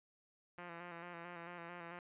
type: tone with vibrato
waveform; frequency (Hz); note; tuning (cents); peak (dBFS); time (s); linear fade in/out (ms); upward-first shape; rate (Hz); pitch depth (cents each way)
5% pulse; 172.4; F3; -22; -36; 0.58-1.99; 2; square; 4.5; 35
effects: resampled to 8000 Hz